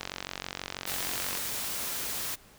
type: click train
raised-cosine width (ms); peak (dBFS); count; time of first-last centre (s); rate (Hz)
0.2; -16; 64; 0.01-1.374; 46.2
type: noise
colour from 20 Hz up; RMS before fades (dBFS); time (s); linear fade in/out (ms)
white; -34; 0.86-2.36; 20
effects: pink hiss -56 dBFS RMS until 2.58 s